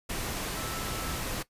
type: tone in noise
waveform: sine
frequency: 1318.5 Hz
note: E6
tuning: in tune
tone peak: -41 dBFS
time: 0.56-1.21 s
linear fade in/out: 10 ms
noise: pink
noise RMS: -34 dBFS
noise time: 0.09-1.43 s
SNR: -10 dB
effects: noise-tail reverb RT60 0.1 s tail -17 dB re dry + resampled to 32000 Hz